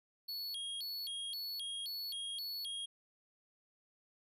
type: tone with vibrato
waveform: square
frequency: 3795 Hz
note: A#7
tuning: 30 cents sharp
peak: -40 dBFS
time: 0.28-2.86 s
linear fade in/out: 10 ms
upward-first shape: square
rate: 1.9 Hz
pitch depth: 260 cents each way
effects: resampled to 32000 Hz